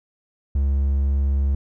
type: tone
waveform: triangle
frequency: 69.1 Hz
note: C#2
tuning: 5 cents flat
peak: -15 dBFS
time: 0.55-1.55 s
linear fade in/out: 5 ms
effects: none